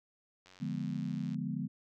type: click train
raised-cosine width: 0.2 ms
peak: -39 dBFS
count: 83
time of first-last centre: 0.46-1.345 s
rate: 92.7 Hz
type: chord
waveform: sine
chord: D diminished seventh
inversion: none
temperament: equal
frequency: 146.83 / 174.61 / 207.7 / 246.9 Hz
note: D3 / F3 / Ab3 / Cb4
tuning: 0 / 0 / 0 / 0 cents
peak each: -39 dBFS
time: 0.6-1.68 s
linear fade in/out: 20 ms
effects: none